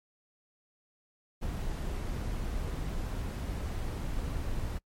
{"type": "noise", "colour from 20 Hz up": "brown", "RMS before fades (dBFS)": -34, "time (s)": [1.41, 4.79], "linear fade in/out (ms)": 20, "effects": ["noise-tail reverb RT60 0.1 s tail -25 dB re dry", "MP3 64 kbps"]}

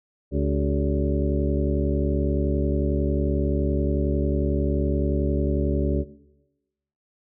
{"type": "harmonic tone with a mistuned harmonic", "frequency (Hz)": 71.3, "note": "C#2", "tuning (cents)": 49, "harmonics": [1, 2, 3, 4, 5, 6, 8], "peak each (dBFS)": [-24, -27, -29, -28, -29, -33, -33], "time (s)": [0.31, 6.05], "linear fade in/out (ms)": 50, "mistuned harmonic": 5, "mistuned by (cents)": 98, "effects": ["noise-tail reverb RT60 1.0 s tail -18 dB re dry"]}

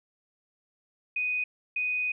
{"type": "tone pair in turn", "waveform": "sine", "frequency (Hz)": [2491, 2491], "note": ["D#7", "D#7"], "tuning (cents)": [1, 1], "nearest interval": "unison", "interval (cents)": 0, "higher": "neither", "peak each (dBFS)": [-26, -26], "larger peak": "neither", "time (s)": [[1.16, 1.44], [1.76, 2.12]], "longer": "second", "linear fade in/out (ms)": 5, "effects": []}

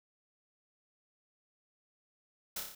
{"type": "noise with echo", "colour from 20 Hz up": "white", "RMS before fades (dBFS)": -38, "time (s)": [2.56, 2.6], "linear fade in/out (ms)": 5, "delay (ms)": 30, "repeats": 5, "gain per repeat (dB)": -3, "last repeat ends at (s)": 2.75, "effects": []}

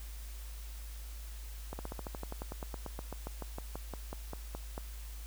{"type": "slowing click train", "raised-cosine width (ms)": 1, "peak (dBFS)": -26, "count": 25, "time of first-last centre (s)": [1.73, 4.779], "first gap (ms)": 60, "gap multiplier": 1.06, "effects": ["added 53 Hz sine -42 dBFS peak until 5.26 s", "white hiss -54 dBFS RMS until 5.26 s"]}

